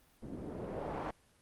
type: noise with low-pass filter sweep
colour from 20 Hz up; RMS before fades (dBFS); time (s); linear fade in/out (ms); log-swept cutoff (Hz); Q
white; -41; 0.22-1.11; 5; 250 to 1000; 1.2
effects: pink hiss -67 dBFS RMS until 1.41 s + Opus 32 kbps